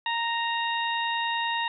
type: harmonic tone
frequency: 930 Hz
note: A#5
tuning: 4 cents flat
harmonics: 1 / 2 / 3 / 4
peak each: -28 / -31 / -33 / -34 dBFS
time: 0.06-1.68 s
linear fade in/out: 2 ms
effects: none